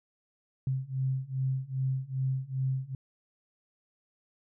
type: beating tone pair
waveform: sine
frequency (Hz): 130.81 / 133.31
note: C3 / C3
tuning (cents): 0 / +33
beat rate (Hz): 2.5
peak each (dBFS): -32 / -31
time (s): 0.67-2.95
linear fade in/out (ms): 2
effects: none